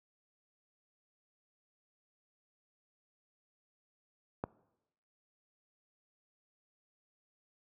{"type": "click", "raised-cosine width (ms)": 1, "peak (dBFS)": -20, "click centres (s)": 4.439, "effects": ["noise-tail reverb RT60 0.9 s tail -21 dB re dry", "high-pass 80 Hz 12 dB/octave"]}